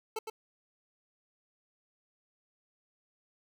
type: tone with echo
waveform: 25% pulse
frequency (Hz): 440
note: A4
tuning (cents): 0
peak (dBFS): -29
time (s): 0.16-0.19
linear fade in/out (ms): 5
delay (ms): 110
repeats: 1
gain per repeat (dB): -5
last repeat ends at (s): 0.3
effects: none